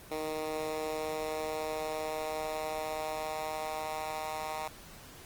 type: tone with high-pass filter sweep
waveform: 10% pulse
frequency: 155.56 Hz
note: D#3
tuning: in tune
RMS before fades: -36 dBFS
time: 0.11-4.68 s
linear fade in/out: 5 ms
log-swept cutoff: 400 to 820 Hz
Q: 1.9
effects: pink hiss -51 dBFS RMS until 5.25 s + Opus 24 kbps